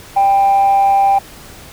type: tone with amplitude modulation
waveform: sine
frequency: 790 Hz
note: G5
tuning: 13 cents sharp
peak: -5 dBFS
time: 0.16-1.19 s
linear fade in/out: 10 ms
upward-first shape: sine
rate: 208 Hz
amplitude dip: 40%
effects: tanh soft clip ceiling -5 dBFS + pink hiss -37 dBFS RMS until 1.72 s